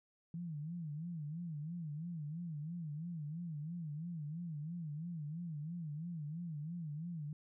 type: tone with vibrato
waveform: sine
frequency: 160 Hz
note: D#3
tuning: 49 cents sharp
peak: -40 dBFS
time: 0.34-7.33 s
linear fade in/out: 2 ms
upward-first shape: sine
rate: 3 Hz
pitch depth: 160 cents each way
effects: none